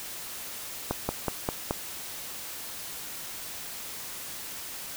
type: slowing click train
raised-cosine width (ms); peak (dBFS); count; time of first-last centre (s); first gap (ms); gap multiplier
1; -12; 5; 0.91-1.709; 180; 1.07
effects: white hiss -39 dBFS RMS until 4.96 s

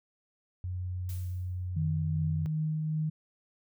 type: tone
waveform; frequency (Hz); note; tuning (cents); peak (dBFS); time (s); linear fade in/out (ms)
sine; 90.8; F#2; -32; -32; 0.64-2.46; 0
type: noise with exponential decay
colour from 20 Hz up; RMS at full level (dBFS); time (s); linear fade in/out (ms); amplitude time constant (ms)
blue; -46; 1.09-1.69; 0; 130
type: tone with tremolo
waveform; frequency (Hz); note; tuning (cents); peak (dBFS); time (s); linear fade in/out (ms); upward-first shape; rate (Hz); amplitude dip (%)
sine; 155.56; D#3; 0; -27; 1.76-3.1; 10; triangle; 2.6; 25
effects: none

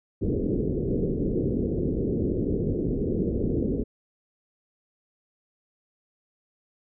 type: low-pass noise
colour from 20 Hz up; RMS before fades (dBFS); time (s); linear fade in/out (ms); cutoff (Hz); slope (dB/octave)
white; -26; 0.21-3.84; 20; 450; 48
effects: none

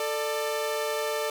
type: tone pair together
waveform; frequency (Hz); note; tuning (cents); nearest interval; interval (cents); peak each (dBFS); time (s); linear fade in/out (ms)
sawtooth; 442.6 / 594; A4 / D5; +10 / +20; perfect fourth; 510; -26; 0-1.3; 2
effects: 8-bit

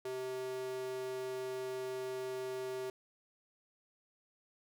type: tone with high-pass filter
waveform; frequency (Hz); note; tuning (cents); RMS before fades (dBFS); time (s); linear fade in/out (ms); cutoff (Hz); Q
square; 129; C3; -24; -40; 0.05-2.9; 2; 420; 3.5
effects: none

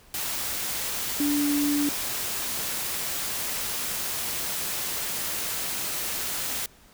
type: tone in noise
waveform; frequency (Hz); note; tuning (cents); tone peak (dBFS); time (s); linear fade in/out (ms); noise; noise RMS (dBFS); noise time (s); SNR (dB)
sine; 290; D4; -22; -22; 1.2-1.89; 2; white; -30; 0.14-6.66; +5
effects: pink hiss -55 dBFS RMS until 6.93 s

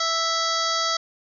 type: harmonic tone with a mistuned harmonic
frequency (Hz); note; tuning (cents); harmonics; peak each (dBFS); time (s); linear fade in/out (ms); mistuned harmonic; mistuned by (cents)
659.3; E5; 0; 1 / 2 / 3 / 5 / 6 / 7 / 8 / 9 / 10; -31 / -25 / -32 / -31 / -32 / -28 / -32 / -34 / -37; 0-0.97; 5; 6; -18
effects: none

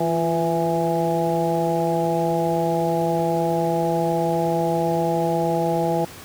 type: harmonic tone with a mistuned harmonic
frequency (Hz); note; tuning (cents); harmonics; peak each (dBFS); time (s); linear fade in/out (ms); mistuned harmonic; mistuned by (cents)
165.8; E3; +10; 1 / 2 / 3 / 4 / 5; -25 / -25 / -25 / -25 / -25; 0-6.05; 5; 2; +50
effects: pink hiss -40 dBFS RMS until 6.24 s + high-pass 80 Hz 12 dB/octave

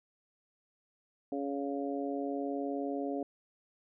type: harmonic tone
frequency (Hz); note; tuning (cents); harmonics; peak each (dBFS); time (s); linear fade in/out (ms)
140.1; C#3; +19; 2 / 3 / 4 / 5; -35 / -39 / -40 / -41; 1.32-3.23; 2
effects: none

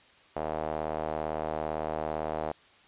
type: tone with band-pass filter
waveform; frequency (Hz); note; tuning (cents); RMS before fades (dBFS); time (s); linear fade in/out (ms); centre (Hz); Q
sawtooth; 77.78; D#2; 0; -33; 0.36-2.52; 5; 670; 2.4
effects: white hiss -58 dBFS RMS until 2.87 s + resampled to 8000 Hz

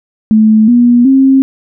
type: tone with pitch steps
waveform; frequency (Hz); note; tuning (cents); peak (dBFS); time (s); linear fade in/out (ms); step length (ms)
sine; 217.4 / 241.2 / 267.7; A3 / B3 / C4; -21 / -41 / +40; -3; 0.31-1.42; 0; 370
effects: none

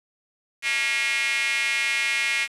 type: tone with high-pass filter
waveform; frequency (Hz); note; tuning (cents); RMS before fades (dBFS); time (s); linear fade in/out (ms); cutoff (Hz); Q
square; 127.4; C3; -46; -24; 0.62-2.48; 50; 2200; 5.2
effects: resampled to 24000 Hz + 7-bit

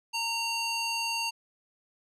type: tone with band-pass filter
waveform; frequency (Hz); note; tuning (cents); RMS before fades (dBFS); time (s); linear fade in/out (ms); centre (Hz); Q
square; 920; A#5; -23; -31; 0.13-1.31; 20; 4300; 1.1
effects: resampled to 32000 Hz

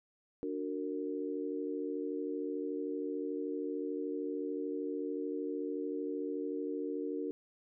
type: chord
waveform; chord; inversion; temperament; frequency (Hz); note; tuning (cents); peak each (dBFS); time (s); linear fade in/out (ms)
sine; D augmented; none; just; 293.7 / 367.1 / 458.9; D4 / F#4 / A#4; 0 / -14 / -27; -38 / -40 / -39; 0.43-7.31; 0
effects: none

